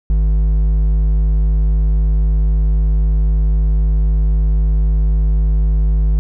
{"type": "tone with hard clipping", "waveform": "triangle", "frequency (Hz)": 51.91, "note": "G#1", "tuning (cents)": 0, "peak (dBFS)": -12, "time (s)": [0.1, 6.19], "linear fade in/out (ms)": 0, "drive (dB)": 9, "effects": []}